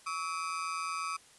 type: ring-modulated tone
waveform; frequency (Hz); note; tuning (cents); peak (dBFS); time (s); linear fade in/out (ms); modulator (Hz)
35% pulse; 1211; D#6; -47; -29; 0.06-1.17; 10; 84.2
effects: white hiss -59 dBFS RMS until 1.38 s + resampled to 24000 Hz